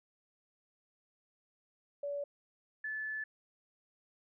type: tone pair in turn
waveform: sine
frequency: 572 / 1736 Hz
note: D5 / A6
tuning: -46 / -24 cents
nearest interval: octave + perfect fifth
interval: 1922 cents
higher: second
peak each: -35 / -36 dBFS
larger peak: first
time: 2.03-2.24 / 2.84-3.24 s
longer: second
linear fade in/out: 5 ms
effects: none